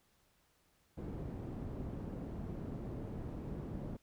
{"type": "low-pass noise", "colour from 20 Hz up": "white", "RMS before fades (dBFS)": -43, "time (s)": [0.97, 3.97], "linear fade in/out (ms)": 10, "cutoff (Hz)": 250, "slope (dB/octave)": 12, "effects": ["pink hiss -73 dBFS RMS until 4.02 s"]}